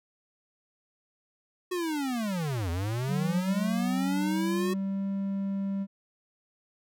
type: linear two-way sweep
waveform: square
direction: down then up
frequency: 370 to 81.4 to 370 Hz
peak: -29 dBFS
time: 1.71-4.74 s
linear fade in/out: 10 ms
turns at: 2.7 s
type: tone with pitch glide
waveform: triangle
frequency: 185.9 to 196.27 Hz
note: F#3 to G3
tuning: +8 to +2 cents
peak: -26 dBFS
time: 3.07-5.87 s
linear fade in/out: 50 ms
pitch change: +94 cents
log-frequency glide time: 3.64-5.07 s
effects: none